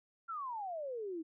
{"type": "exponential sweep", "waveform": "sine", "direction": "down", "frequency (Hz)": [1396.9, 310], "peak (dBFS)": -38, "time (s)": [0.28, 1.23], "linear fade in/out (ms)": 20, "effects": []}